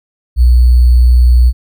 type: tone with sample-and-hold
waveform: sine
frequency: 61.2 Hz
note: B1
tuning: 15 cents flat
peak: -3 dBFS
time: 0.36-1.53 s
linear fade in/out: 50 ms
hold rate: 4410 Hz
effects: none